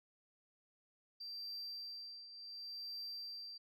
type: tone with tremolo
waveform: sine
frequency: 4699 Hz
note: D8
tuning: in tune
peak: -40 dBFS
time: 1.2-3.58 s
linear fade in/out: 10 ms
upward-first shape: triangle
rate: 0.69 Hz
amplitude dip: 75%
effects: tanh soft clip ceiling -42 dBFS